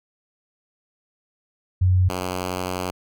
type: tone pair in turn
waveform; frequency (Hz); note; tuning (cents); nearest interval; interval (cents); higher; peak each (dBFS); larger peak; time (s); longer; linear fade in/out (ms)
sine / 5% pulse; 91.9 / 91.41; F#2 / F#2; -11 / -20; unison; 9; first; -14 / -14; neither; 1.81-2.09 / 2.09-2.91; second; 10
effects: none